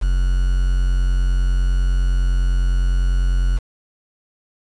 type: tone with quantisation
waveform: triangle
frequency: 44.96 Hz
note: F#1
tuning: 49 cents flat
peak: -12 dBFS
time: 0.01-3.59 s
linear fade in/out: 20 ms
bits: 6
effects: resampled to 22050 Hz